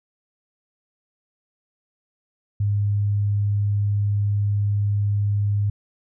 sine tone, 102.3 Hz, G#2, 26 cents flat, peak -18 dBFS, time 2.6-5.7 s, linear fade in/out 5 ms, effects none

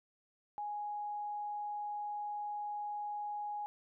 sine tone, 830.6 Hz, G#5, in tune, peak -37 dBFS, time 0.58-3.66 s, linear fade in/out 0 ms, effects none

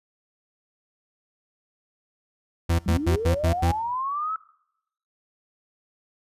40% pulse tone bursts, 84.4 Hz, E2, 41 cents sharp, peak -18 dBFS, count 6, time 2.69-3.72 s, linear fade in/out 10 ms, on 100 ms, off 86 ms
sine linear sweep, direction up, 178.9 to 1318.5 Hz, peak -25 dBFS, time 2.86-4.36 s, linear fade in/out 2 ms
effects noise-tail reverb RT60 0.8 s tail -21 dB re dry + resampled to 32000 Hz

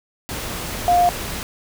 sine tone in noise, 706 Hz, F5, 19 cents sharp, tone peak -12 dBFS, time 0.88-1.09 s, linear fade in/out 0 ms, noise pink, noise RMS -28 dBFS, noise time 0.29-1.43 s, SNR +13 dB, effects none

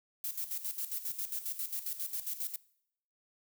violet noise with tremolo, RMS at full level -36 dBFS, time 0.24-2.56 s, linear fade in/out 2 ms, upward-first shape square, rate 7.4 Hz, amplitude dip 70%, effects noise-tail reverb RT60 0.7 s tail -21 dB re dry

